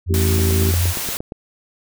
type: tone with vibrato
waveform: sine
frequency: 87.31 Hz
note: F2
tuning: in tune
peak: -15 dBFS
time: 0.06-0.94 s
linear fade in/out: 50 ms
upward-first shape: square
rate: 4 Hz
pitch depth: 10 cents each way
type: harmonic tone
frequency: 55.1 Hz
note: A1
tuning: 3 cents sharp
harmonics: 3 / 4 / 5 / 6 / 7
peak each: -28 / -25 / -31 / -30 / -23 dBFS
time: 0.09-0.72 s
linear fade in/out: 20 ms
type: noise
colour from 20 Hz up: white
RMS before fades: -25 dBFS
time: 0.14-1.17 s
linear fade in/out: 0 ms
type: click train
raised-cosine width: 2 ms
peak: -15 dBFS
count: 9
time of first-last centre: 0.39-1.321 s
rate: 8.59 Hz
effects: none